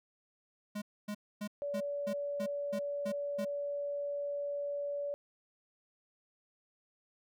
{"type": "tone bursts", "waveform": "square", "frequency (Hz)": 207.7, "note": "G#3", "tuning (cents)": 0, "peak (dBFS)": -37, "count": 9, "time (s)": [0.75, 3.451], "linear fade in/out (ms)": 10, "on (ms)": 69, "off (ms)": 260}
{"type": "tone", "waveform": "sine", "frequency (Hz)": 573, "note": "D5", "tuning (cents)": -43, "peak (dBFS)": -34, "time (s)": [1.62, 5.14], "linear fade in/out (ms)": 0}
{"effects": []}